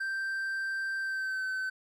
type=tone with pitch glide; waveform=triangle; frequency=1568 to 1528.7 Hz; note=G6 to G6; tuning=0 to -44 cents; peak=-29 dBFS; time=0-1.7 s; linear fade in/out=10 ms; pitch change=-44 cents; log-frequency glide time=0.99-1.45 s; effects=none